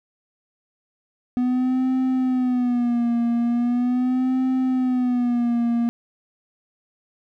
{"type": "tone with vibrato", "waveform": "triangle", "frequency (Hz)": 246.9, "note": "B3", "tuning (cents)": 0, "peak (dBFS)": -16, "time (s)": [1.37, 5.89], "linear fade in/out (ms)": 0, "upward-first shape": "sine", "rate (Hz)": 0.4, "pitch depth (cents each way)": 84, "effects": []}